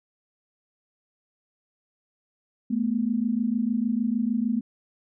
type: tone pair together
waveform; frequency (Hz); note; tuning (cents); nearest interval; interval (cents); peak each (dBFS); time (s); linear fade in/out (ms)
sine; 216.9 / 243.5; A3 / B3; -25 / -24; major second; 201; -25; 2.7-4.61; 10
effects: none